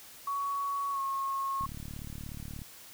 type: tone with pitch glide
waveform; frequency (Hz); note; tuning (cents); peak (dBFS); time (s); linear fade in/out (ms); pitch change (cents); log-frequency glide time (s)
sine; 1120 to 1088.1; C#6 to C#6; +18 to -33; -30; 0.27-1.66; 5; -51; 0.91-1
type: click train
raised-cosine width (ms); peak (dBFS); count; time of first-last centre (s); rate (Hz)
5; -30; 38; 1.61-2.618; 36.7
effects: white hiss -51 dBFS RMS until 2.93 s